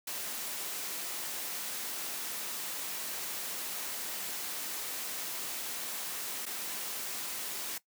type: noise with dropouts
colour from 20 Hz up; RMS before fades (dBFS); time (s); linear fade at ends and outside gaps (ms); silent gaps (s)
white; -38; 0.07-7.78; 5; 6.455-6.463
effects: noise-tail reverb RT60 0.1 s tail -18 dB re dry + high-pass 200 Hz 12 dB/octave